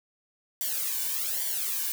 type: noise with flanger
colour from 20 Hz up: blue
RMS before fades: -30 dBFS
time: 0.61-1.92 s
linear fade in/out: 0 ms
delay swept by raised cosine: 0.76 to 1.55 ms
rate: 1.2 Hz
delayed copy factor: -1
effects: none